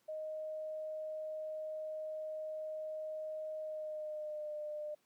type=tone with pitch glide; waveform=sine; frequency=622.3 to 601.8 Hz; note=D#5 to D5; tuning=0 to +42 cents; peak=-39 dBFS; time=0.08-4.95 s; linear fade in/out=10 ms; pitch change=-58 cents; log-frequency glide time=3.61-4.55 s; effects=pink hiss -75 dBFS RMS until 5.05 s + high-pass 200 Hz 12 dB/octave